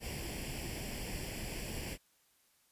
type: noise with comb filter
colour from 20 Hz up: pink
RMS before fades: -41 dBFS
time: 0-1.98 s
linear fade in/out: 50 ms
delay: 0.39 ms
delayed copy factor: +0.75
effects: white hiss -71 dBFS RMS until 2.71 s + resampled to 32000 Hz